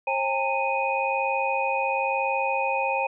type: tone cluster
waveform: sine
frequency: 538 / 806 / 907 / 2490 Hz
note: C5 / G5 / A#5 / D#7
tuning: +48 / +48 / -48 / +1 cents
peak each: -28 dBFS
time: 0.07-3.07 s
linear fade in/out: 5 ms
effects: none